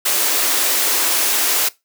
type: high-pass noise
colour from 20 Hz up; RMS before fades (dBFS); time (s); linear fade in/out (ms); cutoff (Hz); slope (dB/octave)
white; -17; 0.05-1.69; 10; 270; 48
effects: noise-tail reverb RT60 0.2 s tail -20 dB re dry